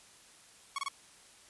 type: tone bursts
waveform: sawtooth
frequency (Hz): 1108.7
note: C#6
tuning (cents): 0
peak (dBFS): -29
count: 3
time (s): 0.76-0.884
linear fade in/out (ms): 2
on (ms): 24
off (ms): 26
effects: white hiss -58 dBFS RMS until 1.49 s + resampled to 24000 Hz